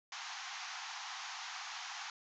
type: band-pass noise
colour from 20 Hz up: pink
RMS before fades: -45 dBFS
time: 0.12-2.1 s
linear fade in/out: 2 ms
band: 740 to 6800 Hz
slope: 96 dB/octave
effects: none